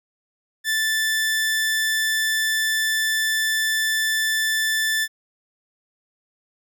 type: tone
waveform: sawtooth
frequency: 1760 Hz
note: A6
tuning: in tune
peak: -16 dBFS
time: 0.64-5.08 s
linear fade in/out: 50 ms
effects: none